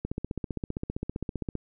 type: click train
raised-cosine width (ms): 3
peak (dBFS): -18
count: 24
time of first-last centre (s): 0.05-1.553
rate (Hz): 15.3
effects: none